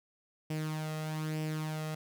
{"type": "tone with flanger", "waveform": "sawtooth", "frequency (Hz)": 155.56, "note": "D#3", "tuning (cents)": 0, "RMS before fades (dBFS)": -36, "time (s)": [0.5, 1.95], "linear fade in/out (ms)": 5, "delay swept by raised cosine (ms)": [0.37, 1.57], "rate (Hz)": 1.1, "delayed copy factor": 0.55, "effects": []}